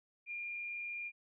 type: tone with frequency modulation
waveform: sine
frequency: 2408 Hz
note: D7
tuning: 43 cents sharp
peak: -39 dBFS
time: 0.26-1.12 s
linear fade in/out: 50 ms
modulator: 101 Hz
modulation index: 0.3
effects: none